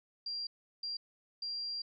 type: tone bursts at uneven times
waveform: sine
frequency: 4755 Hz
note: D8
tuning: 21 cents sharp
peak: -36 dBFS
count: 3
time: 0.26-0.47 / 0.83-0.97 / 1.42-1.82 s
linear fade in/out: 5 ms
effects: none